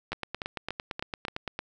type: two click trains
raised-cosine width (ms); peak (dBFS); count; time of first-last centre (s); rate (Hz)
0.3; -16 / -17; 14 / 5; 0.12-1.591 / 0.13-1.283; 8.84 / 3.47
effects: none